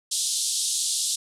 white band-pass noise, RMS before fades -26 dBFS, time 0.11-1.16 s, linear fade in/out 10 ms, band 3400 to 10000 Hz, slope 48 dB/octave, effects none

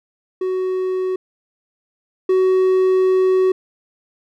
triangle tone pair in turn, 372.4 / 374.3 Hz, F#4 / F#4, +11 / +20 cents, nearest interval unison, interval 9 cents, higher second, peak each -16 / -10 dBFS, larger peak second, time 0.41-1.16 / 2.29-3.52 s, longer second, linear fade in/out 5 ms, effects none

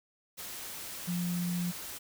sine tone in noise, 175.8 Hz, F3, 12 cents sharp, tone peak -30 dBFS, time 1.07-1.72 s, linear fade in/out 20 ms, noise white, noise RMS -42 dBFS, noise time 0.37-1.99 s, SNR +9 dB, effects none

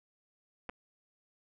clicks, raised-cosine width 0.5 ms, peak -26 dBFS, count 2, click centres 0.692 / 0.696 s, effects none

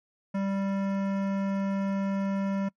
sine tone with hard clipping, 196 Hz, G3, in tune, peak -28 dBFS, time 0.34-2.69 s, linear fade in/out 10 ms, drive 16 dB, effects noise-tail reverb RT60 0.1 s tail -25 dB re dry + MP3 48 kbps

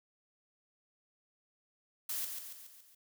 blue noise with echo, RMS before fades -37 dBFS, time 2.09-2.25 s, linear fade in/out 5 ms, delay 140 ms, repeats 5, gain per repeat -5 dB, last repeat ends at 2.95 s, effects none

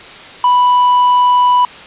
triangle tone, 987.8 Hz, B5, in tune, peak -5 dBFS, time 0.44-1.65 s, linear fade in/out 2 ms, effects white hiss -33 dBFS RMS until 1.86 s + resampled to 8000 Hz

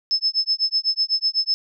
sine tone with tremolo, 5230 Hz, E8, 15 cents flat, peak -15 dBFS, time 0.11-1.54 s, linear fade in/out 0 ms, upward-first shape sine, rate 8 Hz, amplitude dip 100%, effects none

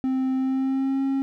triangle tone with pitch glide, 261.6 to 270.8 Hz, C4 to C#4, 0 to -40 cents, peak -19 dBFS, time 0.04-1.22 s, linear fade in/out 0 ms, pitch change +60 cents, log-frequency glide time 0.35-1.02 s, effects none

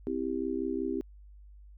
sine chord, C major, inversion none, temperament just, 261.6 / 327 / 392.4 Hz, C4 / E4 / G4, 0 / -14 / +2 cents, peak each -34 dBFS, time 0.07-1.01 s, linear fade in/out 0 ms, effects added 50 Hz sine -49 dBFS peak until 1.77 s

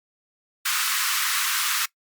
pink high-pass noise, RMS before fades -24 dBFS, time 0.65-1.86 s, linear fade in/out 10 ms, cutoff 1100 Hz, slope 48 dB/octave, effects noise-tail reverb RT60 0.1 s tail -21 dB re dry + Opus 48 kbps

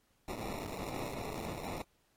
white noise with sample-and-hold, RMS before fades -41 dBFS, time 0.28-1.82 s, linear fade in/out 2 ms, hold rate 1575 Hz, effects pink hiss -74 dBFS RMS until 2.16 s + AAC 48 kbps

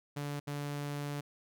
sawtooth tone bursts at uneven times, 144.6 Hz, D3, 27 cents flat, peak -32 dBFS, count 2, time 0.16-0.4 / 0.47-1.21 s, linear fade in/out 10 ms, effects none

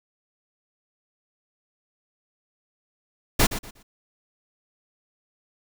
pink noise with echo, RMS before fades -17 dBFS, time 3.39-3.47 s, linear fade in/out 10 ms, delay 120 ms, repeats 3, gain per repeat -12 dB, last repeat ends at 3.83 s, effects none

